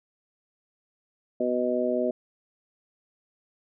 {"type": "harmonic tone", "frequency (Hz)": 124.3, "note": "B2", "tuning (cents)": 12, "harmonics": [2, 3, 4, 5], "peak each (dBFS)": [-29, -29, -30, -27], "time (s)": [1.4, 2.11], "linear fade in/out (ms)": 5, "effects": []}